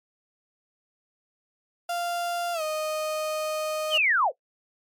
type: tone with pitch glide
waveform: 35% pulse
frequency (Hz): 695 to 619.2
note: F5 to D#5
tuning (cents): -9 to -9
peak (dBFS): -25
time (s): 1.89-3.98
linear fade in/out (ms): 5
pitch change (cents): -200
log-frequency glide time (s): 2.53-2.62
type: linear sweep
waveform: sine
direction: down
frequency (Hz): 3276 to 433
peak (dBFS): -19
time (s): 3.9-4.32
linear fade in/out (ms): 50
effects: noise-tail reverb RT60 0.1 s tail -18 dB re dry + MP3 96 kbps